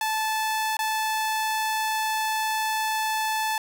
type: tone with dropouts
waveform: sawtooth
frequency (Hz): 873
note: A5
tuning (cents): -14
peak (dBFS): -20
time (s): 0.01-3.58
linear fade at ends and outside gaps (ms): 2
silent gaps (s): 0.769-0.79
effects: none